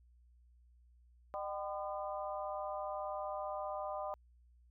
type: harmonic tone with a mistuned harmonic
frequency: 202.4 Hz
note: G#3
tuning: 44 cents flat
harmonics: 3 / 4 / 5 / 6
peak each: -41 / -43 / -45 / -47 dBFS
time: 1.34-4.14 s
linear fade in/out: 0 ms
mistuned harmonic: 4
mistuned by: -82 cents
effects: added 60 Hz sine -62 dBFS peak until 4.7 s